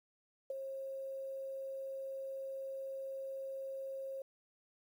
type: tone with ADSR envelope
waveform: sine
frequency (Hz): 538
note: C5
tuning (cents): +48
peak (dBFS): -34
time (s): 0.5-4.22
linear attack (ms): 4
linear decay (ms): 15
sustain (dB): -6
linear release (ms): 3
effects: 11-bit